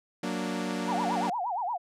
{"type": "chord", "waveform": "sawtooth", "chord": "Gb augmented", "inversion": "none", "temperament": "equal", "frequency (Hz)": [185, 233.1, 293.7], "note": ["Gb3", "Bb3", "D4"], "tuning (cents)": [0, 0, 0], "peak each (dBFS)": [-30, -30, -31], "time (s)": [0.23, 1.3], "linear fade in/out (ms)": 5}
{"type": "tone with vibrato", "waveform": "sine", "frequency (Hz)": 830.6, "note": "G#5", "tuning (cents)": 0, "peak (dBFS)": -28, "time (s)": [0.87, 1.78], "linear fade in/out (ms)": 20, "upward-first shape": "sine", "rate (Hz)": 8.6, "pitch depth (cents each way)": 300}
{"effects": ["low-pass 9000 Hz 12 dB/octave"]}